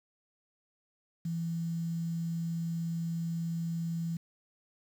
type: tone with quantisation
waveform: sine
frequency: 166.8 Hz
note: E3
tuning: 21 cents sharp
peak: -31 dBFS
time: 1.25-4.17 s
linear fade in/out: 5 ms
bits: 9
effects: none